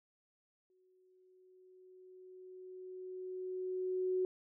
sine tone with exponential growth, 370 Hz, F#4, in tune, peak -30 dBFS, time 0.7-4.25 s, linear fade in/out 1 ms, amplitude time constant 770 ms, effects none

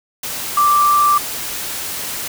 sine tone in noise, 1174.7 Hz, D6, in tune, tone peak -10 dBFS, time 0.57-1.18 s, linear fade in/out 5 ms, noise white, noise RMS -25 dBFS, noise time 0.23-2.28 s, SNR +12 dB, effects none

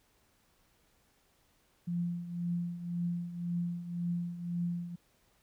sine tone with tremolo, 173.3 Hz, F3, 13 cents flat, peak -29 dBFS, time 1.87-4.96 s, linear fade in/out 10 ms, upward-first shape triangle, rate 1.9 Hz, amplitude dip 75%, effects pink hiss -70 dBFS RMS until 5.42 s

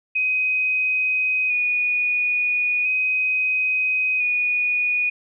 sine tone with vibrato, 2489 Hz, D#7, in tune, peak -18 dBFS, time 0.15-5.1 s, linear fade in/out 10 ms, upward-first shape square, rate 0.37 Hz, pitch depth 18 cents each way, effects none

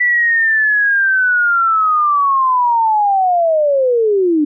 sine linear sweep, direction down, 1974 to 287.5 Hz, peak -10 dBFS, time 0-4.45 s, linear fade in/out 10 ms, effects none

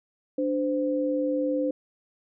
sine tone pair together, 293.7 / 515.6 Hz, D4 / C5, 0 / -26 cents, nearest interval minor seventh, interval 974 cents, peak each -26 dBFS, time 0.38-1.71 s, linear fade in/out 5 ms, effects none

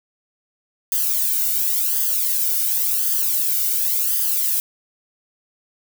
violet noise with flanger, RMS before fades -20 dBFS, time 0.92-4.6 s, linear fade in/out 0 ms, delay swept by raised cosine 0.62 to 1.39 ms, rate 0.92 Hz, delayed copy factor +0.8, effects none

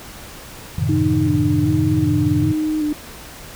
sine chord, F# diminished seventh, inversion none, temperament equal, 92.5 / 110 / 130.81 / 155.56 Hz, F#2 / A2 / C3 / Eb3, 0 / 0 / 0 / 0 cents, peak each -22 dBFS, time 0.78-2.52 s, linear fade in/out 5 ms
sine tone with vibrato, 304.6 Hz, D#4, 37 cents flat, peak -17 dBFS, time 0.89-2.93 s, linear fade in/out 5 ms, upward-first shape square, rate 1.3 Hz, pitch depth 27 cents each way
effects pink hiss -37 dBFS RMS until 3.55 s

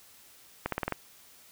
accelerating click train, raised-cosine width 0.5 ms, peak -14 dBFS, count 6, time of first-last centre 0.66-0.923 s, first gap 63 ms, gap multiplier 0.91, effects white hiss -56 dBFS RMS until 1.51 s

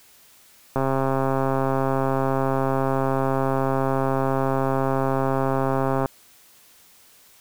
click train, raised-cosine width 1 ms, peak -9 dBFS, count 711, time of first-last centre 0.76-6.059 s, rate 134 Hz, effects white hiss -53 dBFS RMS until 7.4 s

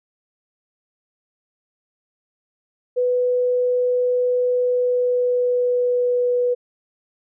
sine tone with pitch glide, 495.9 to 491.1 Hz, B4 to B4, +7 to -10 cents, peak -16 dBFS, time 2.96-6.55 s, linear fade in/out 20 ms, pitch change -17 cents, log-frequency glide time 4.54-6.32 s, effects none

